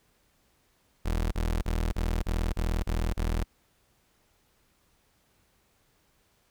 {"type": "tone bursts", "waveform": "30% pulse", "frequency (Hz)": 40.57, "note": "E1", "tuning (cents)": -27, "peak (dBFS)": -23, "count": 8, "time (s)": [1.05, 3.441], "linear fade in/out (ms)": 10, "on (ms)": 270, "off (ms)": 33, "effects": ["pink hiss -68 dBFS RMS until 6.5 s"]}